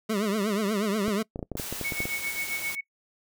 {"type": "tone with vibrato", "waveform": "25% pulse", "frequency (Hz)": 207.7, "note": "G#3", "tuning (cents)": 0, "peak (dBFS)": -21, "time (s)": [0.09, 1.23], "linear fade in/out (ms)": 10, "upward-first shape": "triangle", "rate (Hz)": 8.3, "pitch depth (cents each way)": 150}
{"type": "clicks", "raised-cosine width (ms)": 2, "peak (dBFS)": -19, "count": 12, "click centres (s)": [1.081, 1.359, 1.392, 1.428, 1.517, 1.554, 1.598, 1.726, 1.813, 1.922, 2.004, 2.055]}
{"type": "noise", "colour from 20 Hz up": "white", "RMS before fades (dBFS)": -36, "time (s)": [1.57, 2.75], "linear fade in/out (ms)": 0}
{"type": "tone with tremolo", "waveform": "sine", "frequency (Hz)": 2217, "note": "C#7", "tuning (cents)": 0, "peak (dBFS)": -27, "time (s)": [1.84, 2.81], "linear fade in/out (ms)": 10, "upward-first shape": "sine", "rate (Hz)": 7.5, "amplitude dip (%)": 75}
{"effects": ["noise-tail reverb RT60 0.1 s tail -23 dB re dry"]}